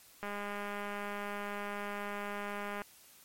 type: click train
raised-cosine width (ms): 0.5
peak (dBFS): -25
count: 529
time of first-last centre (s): 0.23-2.818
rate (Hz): 204
effects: white hiss -59 dBFS RMS until 3.24 s + MP3 64 kbps